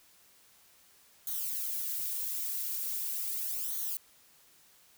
violet noise with flanger, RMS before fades -35 dBFS, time 1.27-3.97 s, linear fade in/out 2 ms, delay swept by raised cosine 0.39 to 3.79 ms, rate 0.4 Hz, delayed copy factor -0.85, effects white hiss -62 dBFS RMS until 4.97 s

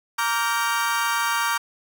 35% pulse chord, G minor seventh, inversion first, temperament equal with one note detuned, 932.3 / 1158.5 / 1396.9 / 1568 Hz, Bb5 / D6 / F6 / G6, 0 / -24 / 0 / 0 cents, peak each -24 / -24 / -26 / -27 dBFS, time 0.18-1.58 s, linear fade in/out 10 ms, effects none

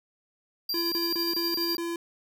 square tone with tremolo, 4744 Hz, D8, 17 cents sharp, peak -27 dBFS, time 0.69-1.77 s, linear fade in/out 5 ms, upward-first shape square, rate 12 Hz, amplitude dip 30%
square tone bursts, 339 Hz, E4, 49 cents sharp, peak -30 dBFS, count 6, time 0.74-1.96 s, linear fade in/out 2 ms, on 180 ms, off 28 ms
effects none

